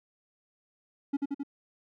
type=tone with echo; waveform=triangle; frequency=280.8 Hz; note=C#4; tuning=22 cents sharp; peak=-23 dBFS; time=1.13-1.17 s; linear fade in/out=10 ms; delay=88 ms; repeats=3; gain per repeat=-2 dB; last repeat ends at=1.434 s; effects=none